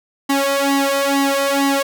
sawtooth tone with flanger, 277.2 Hz, C#4, in tune, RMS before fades -17 dBFS, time 0.29-1.83 s, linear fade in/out 10 ms, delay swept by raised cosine 1 to 2 ms, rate 2.2 Hz, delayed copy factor +0.95, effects none

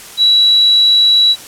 sine tone, 3916 Hz, B7, 15 cents flat, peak -6 dBFS, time 0.17-1.36 s, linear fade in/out 50 ms, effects white hiss -33 dBFS RMS until 1.47 s + low-pass 12000 Hz 12 dB/octave

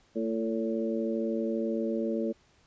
harmonic tone with a mistuned harmonic, 112.8 Hz, A2, 44 cents sharp, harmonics 2 / 3 / 4 / 5, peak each -31 / -33 / -34 / -35 dBFS, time 0.15-2.33 s, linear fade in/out 20 ms, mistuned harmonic 4, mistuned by -19 cents, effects pink hiss -64 dBFS RMS until 2.66 s + resampled to 16000 Hz

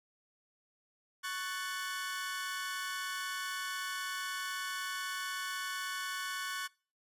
sawtooth chord, F# minor, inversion second, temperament equal with one note detuned, 1108.7 / 1490.3 / 1760 Hz, C#6 / F#6 / A6, 0 / +12 / 0 cents, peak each -37 / -36 / -39 dBFS, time 1.23-6.68 s, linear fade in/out 20 ms, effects noise-tail reverb RT60 0.4 s tail -25 dB re dry + resampled to 32000 Hz

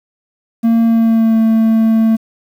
triangle tone with pitch glide, 229 to 223.4 Hz, A#3 to A3, -31 to +27 cents, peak -6 dBFS, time 0.63-2.17 s, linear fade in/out 20 ms, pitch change -42 cents, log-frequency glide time 0.84-1.39 s, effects 7-bit

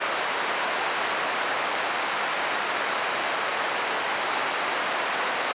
pink band-pass noise, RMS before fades -27 dBFS, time 0-5.53 s, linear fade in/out 20 ms, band 690 to 2400 Hz, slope 12 dB/octave, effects resampled to 8000 Hz

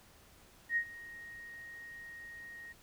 sine tone with ADSR envelope, 1870 Hz, A#6, 5 cents sharp, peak -27 dBFS, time 0.69-2.73 s, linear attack 74 ms, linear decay 76 ms, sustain -19 dB, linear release 14 ms, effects pink hiss -61 dBFS RMS until 2.82 s

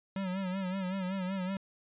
square tone with vibrato, 188.3 Hz, F#3, 31 cents sharp, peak -33 dBFS, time 0.16-1.57 s, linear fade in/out 2 ms, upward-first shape sine, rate 5.3 Hz, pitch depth 72 cents each way, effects resampled to 8000 Hz

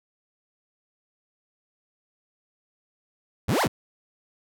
30% pulse exponential two-way sweep, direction up then down, 73.42 to 1107 to 73.42 Hz, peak -18 dBFS, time 3.48-3.68 s, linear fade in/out 10 ms, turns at 3.62 s, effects none

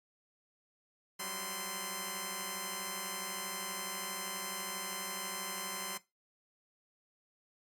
5% pulse tone cluster, 181.3 / 193.6 / 1034 Hz, F#3 / G3 / C6, -35 / -21 / -21 cents, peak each -36 / -34 / -27 dBFS, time 1.19-5.98 s, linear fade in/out 10 ms, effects noise-tail reverb RT60 0.2 s tail -17 dB re dry + Opus 48 kbps

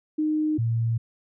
sine tone pair in turn, 307.5 / 114.92 Hz, D#4 / A#2, -20 / -24 cents, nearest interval octave + perfect fourth, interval 1704 cents, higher first, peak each -21 dBFS, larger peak neither, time 0.18-0.58 / 0.58-0.98 s, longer neither, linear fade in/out 10 ms, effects none

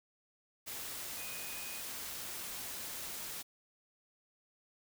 sine tone in noise, 2489 Hz, D#7, in tune, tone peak -49 dBFS, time 1.17-1.82 s, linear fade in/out 20 ms, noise white, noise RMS -43 dBFS, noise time 0.66-3.43 s, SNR -9 dB, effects none

